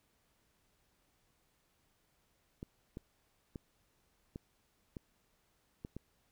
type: clicks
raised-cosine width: 3 ms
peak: -30 dBFS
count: 7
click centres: 2.629 / 2.971 / 3.558 / 4.359 / 4.968 / 5.849 / 5.966 s
effects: pink hiss -75 dBFS RMS until 6.31 s